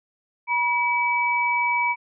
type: tone pair together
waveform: sine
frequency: 962.8 / 2290 Hz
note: B5 / D7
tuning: -44 / -44 cents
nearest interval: octave + minor third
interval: 1500 cents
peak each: -22 dBFS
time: 0.47-1.96 s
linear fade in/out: 50 ms
effects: none